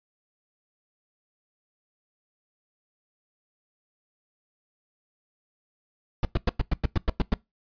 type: noise bursts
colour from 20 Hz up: brown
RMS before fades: -21 dBFS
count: 10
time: 6.23-7.34 s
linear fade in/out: 2 ms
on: 21 ms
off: 100 ms
effects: noise-tail reverb RT60 0.2 s tail -23 dB re dry + resampled to 11025 Hz